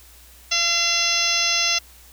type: harmonic tone with a mistuned harmonic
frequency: 683 Hz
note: F5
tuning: 39 cents flat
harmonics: 1 / 2 / 3 / 4 / 5 / 6 / 7 / 8 / 9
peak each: -34 / -31 / -28 / -24 / -27 / -27 / -29 / -25 / -24 dBFS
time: 0.51-1.79 s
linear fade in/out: 10 ms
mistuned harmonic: 8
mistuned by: -52 cents
effects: added 60 Hz sine -49 dBFS peak until 2.12 s + white hiss -49 dBFS RMS until 2.12 s